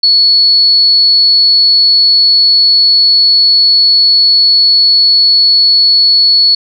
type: tone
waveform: sine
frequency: 4400 Hz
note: C#8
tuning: 14 cents flat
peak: -4 dBFS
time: 0.03-6.55 s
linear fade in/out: 5 ms
effects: none